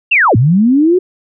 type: linear two-way sweep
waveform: sine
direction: down then up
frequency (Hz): 2842 to 103.83 to 376.9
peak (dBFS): -6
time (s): 0.11-0.99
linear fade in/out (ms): 10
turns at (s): 0.36
effects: none